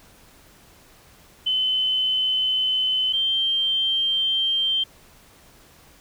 sine tone pair in turn, 3042 / 3151 Hz, F#7 / G7, +47 / +8 cents, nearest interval minor second, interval 61 cents, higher second, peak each -19 dBFS, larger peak neither, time 1.46-3.13 / 3.13-4.84 s, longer second, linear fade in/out 10 ms, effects pink hiss -52 dBFS RMS until 6 s

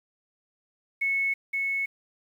sine tone with echo, 2200 Hz, C#7, 14 cents flat, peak -23 dBFS, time 1.01-1.34 s, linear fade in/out 10 ms, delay 520 ms, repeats 1, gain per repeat -2 dB, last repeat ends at 1.86 s, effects 9-bit

